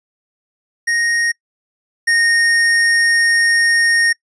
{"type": "tone pair in turn", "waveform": "square", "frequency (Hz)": [1864.7, 1850.8], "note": ["A#6", "A#6"], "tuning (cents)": [0, -13], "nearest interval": "unison", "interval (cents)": 13, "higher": "first", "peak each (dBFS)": [-15, -12], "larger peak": "second", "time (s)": [[0.87, 1.32], [2.07, 4.13]], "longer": "second", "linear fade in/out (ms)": 10, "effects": ["noise-tail reverb RT60 0.1 s tail -23 dB re dry", "resampled to 22050 Hz"]}